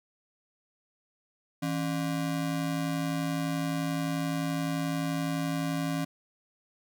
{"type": "ring-modulated tone", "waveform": "square", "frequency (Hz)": 219.1, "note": "A3", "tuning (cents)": -7, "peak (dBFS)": -26, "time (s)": [1.62, 6.05], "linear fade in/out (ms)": 10, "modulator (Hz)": 55.8, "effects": []}